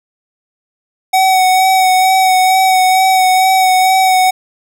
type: tone with vibrato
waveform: square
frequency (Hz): 751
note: F#5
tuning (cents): +26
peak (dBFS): -8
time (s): 1.13-4.31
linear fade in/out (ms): 10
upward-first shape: sine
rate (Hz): 2.2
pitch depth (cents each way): 20
effects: none